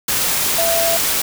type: tone in noise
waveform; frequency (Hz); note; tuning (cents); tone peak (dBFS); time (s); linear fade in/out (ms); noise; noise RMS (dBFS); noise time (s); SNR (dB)
sine; 669; E5; +25; -17; 0.58-0.97; 5; white; -18; 0.08-1.22; -2
effects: none

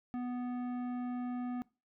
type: tone with tanh clipping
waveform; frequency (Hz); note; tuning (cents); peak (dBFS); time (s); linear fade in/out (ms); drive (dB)
sine; 246.9; B3; 0; -37; 0.14-1.62; 0; 13
effects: noise-tail reverb RT60 0.3 s tail -22 dB re dry

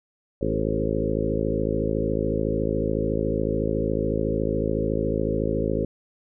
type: harmonic tone with a mistuned harmonic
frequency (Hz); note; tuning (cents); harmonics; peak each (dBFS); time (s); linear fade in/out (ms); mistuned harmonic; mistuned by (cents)
53.9; A1; -35; 1 / 2 / 3 / 4 / 5 / 6 / 7 / 8 / 9 / 10; -31 / -31 / -31 / -31 / -31 / -31 / -31 / -31 / -31 / -31; 0.41-5.85; 5; 8; -16
effects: none

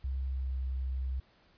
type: tone with pitch glide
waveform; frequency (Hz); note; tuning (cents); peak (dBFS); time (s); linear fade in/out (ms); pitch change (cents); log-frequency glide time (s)
sine; 66.1 to 65.11; C2 to C2; +18 to -8; -31; 0.04-1.2; 5; -26; 0.22-0.56
effects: pink hiss -65 dBFS RMS until 1.57 s + resampled to 11025 Hz

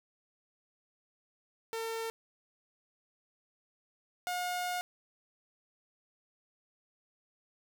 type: tone pair in turn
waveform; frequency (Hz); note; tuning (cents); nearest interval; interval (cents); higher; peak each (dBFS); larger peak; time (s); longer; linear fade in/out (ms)
sawtooth; 452.3 / 718; A4 / F5; +48 / +48; minor sixth; 800; second; -31 / -29; second; 1.73-2.1 / 4.27-4.81; second; 0
effects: 10-bit

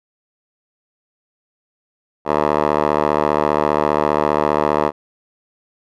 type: tone with band-pass filter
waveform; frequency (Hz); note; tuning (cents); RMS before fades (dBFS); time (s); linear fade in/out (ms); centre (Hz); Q
10% pulse; 75; D2; +37; -17; 2.25-4.92; 50; 760; 3.4
effects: none

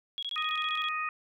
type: tone bursts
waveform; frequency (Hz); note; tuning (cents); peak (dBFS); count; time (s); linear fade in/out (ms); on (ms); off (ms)
sine; 3322; G#7; 0; -32; 11; 0.18-0.886; 0; 46; 20
type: harmonic tone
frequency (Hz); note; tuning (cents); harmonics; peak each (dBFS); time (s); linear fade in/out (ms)
622.3; D#5; 0; 2 / 3 / 4; -32 / -38 / -35; 0.36-1.09; 2
effects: none

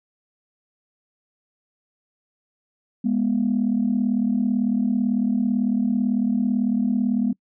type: tone pair together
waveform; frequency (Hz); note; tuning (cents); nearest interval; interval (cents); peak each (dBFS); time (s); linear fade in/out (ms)
sine; 206.6 / 244.6; G#3 / B3; -9 / -16; minor third; 293; -21 / -20; 3.04-7.33; 10
effects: noise-tail reverb RT60 0.1 s tail -25 dB re dry + tanh soft clip ceiling -12 dBFS

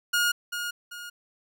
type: tone with echo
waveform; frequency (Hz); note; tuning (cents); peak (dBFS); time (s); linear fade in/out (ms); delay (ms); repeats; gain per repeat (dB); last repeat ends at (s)
sawtooth; 1431; F6; +42; -18; 0.13-0.32; 10; 390; 2; -8; 1.1
effects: none

